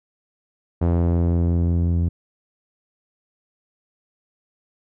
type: tone with low-pass filter sweep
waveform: sawtooth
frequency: 85.5 Hz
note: F2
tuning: 36 cents flat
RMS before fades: -19 dBFS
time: 0.81-2.09 s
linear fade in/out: 10 ms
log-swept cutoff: 740 to 190 Hz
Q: 0.71
effects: none